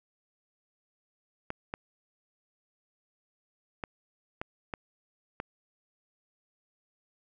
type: clicks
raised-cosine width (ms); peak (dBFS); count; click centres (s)
0.5; -19; 6; 1.504 / 1.739 / 3.838 / 4.415 / 4.738 / 5.401
effects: none